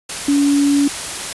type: tone in noise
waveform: sine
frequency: 283.9 Hz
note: C#4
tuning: 41 cents sharp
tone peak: -11 dBFS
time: 0.28-0.88 s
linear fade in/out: 5 ms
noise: white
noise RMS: -25 dBFS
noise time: 0.09-1.33 s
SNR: +11 dB
effects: resampled to 24000 Hz